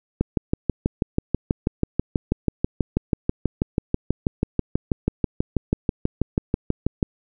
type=click train; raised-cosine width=3 ms; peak=-6 dBFS; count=43; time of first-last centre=0.21-7.028 s; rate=6.16 Hz; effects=none